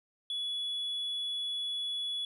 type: tone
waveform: sine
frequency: 3400 Hz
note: G#7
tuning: 40 cents sharp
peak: -30 dBFS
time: 0.3-2.25 s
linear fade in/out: 2 ms
effects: tanh soft clip ceiling -31 dBFS